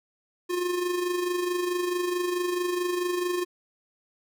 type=tone with amplitude modulation; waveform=square; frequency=356.1 Hz; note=F4; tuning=34 cents sharp; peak=-24 dBFS; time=0.49-3.45 s; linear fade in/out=20 ms; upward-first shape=sine; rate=24.6 Hz; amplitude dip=50%; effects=none